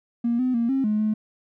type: tone with pitch steps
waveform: triangle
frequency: 235.7 / 254.4 / 233.2 / 268.4 / 212.2 / 214.9 Hz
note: A#3 / C4 / A#3 / C4 / G#3 / A3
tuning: +19 / -48 / +1 / +44 / +38 / -41 cents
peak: -16 dBFS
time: 0.24-1.14 s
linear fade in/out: 10 ms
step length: 150 ms
effects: tanh soft clip ceiling -17 dBFS